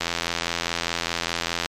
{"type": "click train", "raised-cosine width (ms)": 0.2, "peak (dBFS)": -6, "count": 141, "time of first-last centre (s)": [0.01, 1.659], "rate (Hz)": 84.9, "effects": ["MP3 96 kbps"]}